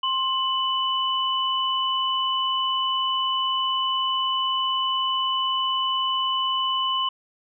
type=tone pair together; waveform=sine; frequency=1055 / 2984 Hz; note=C6 / F#7; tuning=+14 / +14 cents; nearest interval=octave + tritone; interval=1800 cents; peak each=-24 dBFS; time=0.03-7.09 s; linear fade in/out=5 ms; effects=none